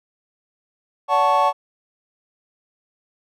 triangle chord, D major seventh, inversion none, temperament equal with one note detuned, 573.3 / 740 / 880 / 1108.7 Hz, D5 / F#5 / A5 / C#6, -42 / 0 / 0 / 0 cents, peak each -20 / -19 / -17 / -17 dBFS, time 1.08-1.53 s, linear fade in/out 50 ms, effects none

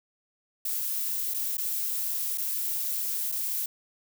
violet noise with dropouts, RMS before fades -30 dBFS, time 0.65-3.66 s, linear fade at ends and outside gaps 5 ms, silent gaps 1.339-1.343 / 1.571-1.58 / 2.376-2.38 / 3.318-3.322 s, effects none

